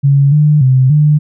sine tone with pitch steps, 139.8 / 150 / 130.2 / 150.1 Hz, C#3 / D3 / C3 / D3, +15 / +37 / -8 / +38 cents, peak -5 dBFS, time 0.03-1.19 s, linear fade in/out 20 ms, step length 290 ms, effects none

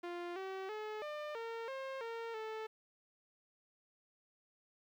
sawtooth tone with pitch steps, 348.8 / 382.2 / 428.1 / 599 / 458 / 534 / 459.5 / 438.4 Hz, F4 / G4 / A4 / D5 / A#4 / C5 / A#4 / A4, -2 / -44 / -47 / +34 / -31 / +35 / -25 / -6 cents, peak -37 dBFS, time 0.03-2.67 s, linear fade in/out 10 ms, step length 330 ms, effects low-pass 3000 Hz 12 dB/octave + 12-bit

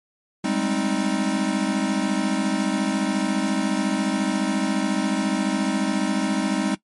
square chord, Ab major seventh, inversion third, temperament equal with one note detuned, 196 / 210.3 / 261.6 / 311.1 Hz, G3 / Ab3 / C4 / Eb4, 0 / +22 / 0 / 0 cents, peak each -27 dBFS, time 0.44-6.75 s, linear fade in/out 5 ms, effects noise-tail reverb RT60 0.1 s tail -19 dB re dry + MP3 48 kbps

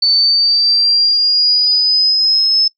sine exponential sweep, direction up, 4505 to 5230 Hz, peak -9 dBFS, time 0.02-2.68 s, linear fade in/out 5 ms, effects noise-tail reverb RT60 0.1 s tail -20 dB re dry

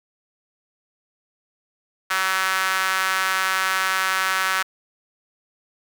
sawtooth tone with high-pass filter, 189.1 Hz, F#3, 38 cents sharp, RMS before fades -22 dBFS, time 2.1-4.63 s, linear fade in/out 10 ms, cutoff 1400 Hz, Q 2.6, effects none

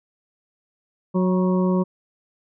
harmonic tone with a mistuned harmonic, 183.7 Hz, F#3, 12 cents flat, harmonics 1 / 2 / 3 / 5 / 6, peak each -18 / -24 / -28 / -32 / -34 dBFS, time 1.14-1.84 s, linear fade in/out 20 ms, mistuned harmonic 5, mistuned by +54 cents, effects none

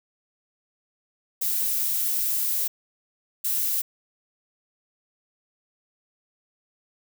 violet noise bursts at uneven times, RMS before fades -25 dBFS, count 2, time 1.41-2.68 / 3.44-3.82 s, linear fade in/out 10 ms, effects none

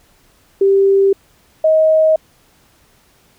sine tone pair in turn, 392 / 631.1 Hz, G4 / D#5, 0 / +24 cents, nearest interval minor sixth, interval 824 cents, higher second, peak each -8 dBFS, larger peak neither, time 0.61-1.13 / 1.64-2.16 s, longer neither, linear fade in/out 5 ms, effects pink hiss -53 dBFS RMS until 3.38 s

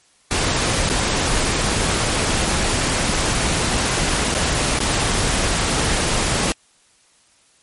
pink noise with dropouts, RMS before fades -19 dBFS, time 0.31-6.52 s, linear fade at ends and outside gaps 0 ms, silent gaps 0.891-0.899 / 4.342-4.349 / 4.789-4.803 s, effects white hiss -56 dBFS RMS until 7.62 s + MP3 48 kbps

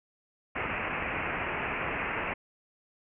white low-pass noise, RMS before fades -33 dBFS, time 0.55-2.34 s, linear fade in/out 10 ms, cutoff 2700 Hz, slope 96 dB/octave, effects none

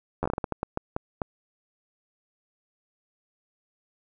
slowing click train, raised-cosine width 1 ms, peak -13 dBFS, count 13, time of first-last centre 0.23-1.218 s, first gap 11 ms, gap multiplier 1.33, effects none

